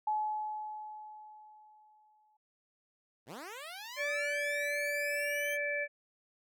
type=tone with exponential decay; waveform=sine; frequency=854 Hz; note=G#5; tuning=48 cents sharp; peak=-28 dBFS; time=0.07-2.37 s; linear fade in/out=5 ms; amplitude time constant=500 ms
type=linear sweep; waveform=10% pulse; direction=up; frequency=95.2 to 3201 Hz; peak=-35 dBFS; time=3.26-5.58 s; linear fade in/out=50 ms
type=harmonic tone; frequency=580 Hz; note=D5; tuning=22 cents flat; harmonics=1 / 3 / 4; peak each=-36 / -36 / -36 dBFS; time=3.96-5.88 s; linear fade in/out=50 ms
effects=none